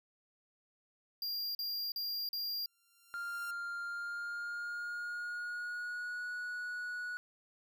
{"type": "tone bursts", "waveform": "square", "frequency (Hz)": 4784, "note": "D8", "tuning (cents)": 31, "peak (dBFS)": -36, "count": 4, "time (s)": [1.22, 2.66], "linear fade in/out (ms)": 2, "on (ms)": 330, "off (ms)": 40}
{"type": "tone with exponential growth", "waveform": "5% pulse", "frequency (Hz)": 1383, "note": "F6", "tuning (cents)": -17, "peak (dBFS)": -36, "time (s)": [2.36, 3.51], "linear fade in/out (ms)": 5, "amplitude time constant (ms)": 250}
{"type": "tone with pitch glide", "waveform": "triangle", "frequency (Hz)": [1396.9, 1464.7], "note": ["F6", "F#6"], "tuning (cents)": [0, -18], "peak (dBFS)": -36, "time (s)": [3.14, 7.17], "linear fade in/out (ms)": 0, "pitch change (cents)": 82, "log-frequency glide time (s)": [3.83, 6.31]}
{"effects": []}